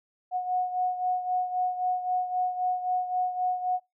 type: beating tone pair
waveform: sine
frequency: 730 / 733.8 Hz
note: F#5 / F#5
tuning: -24 / -15 cents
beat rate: 3.8 Hz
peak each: -26 / -32 dBFS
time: 0.31-3.8 s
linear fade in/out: 50 ms
effects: noise-tail reverb RT60 0.2 s tail -25 dB re dry